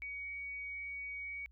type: tone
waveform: sine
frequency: 2251 Hz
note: C#7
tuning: 26 cents sharp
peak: -40 dBFS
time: 0.02-1.46 s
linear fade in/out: 0 ms
effects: added 60 Hz sine -58 dBFS peak until 1.51 s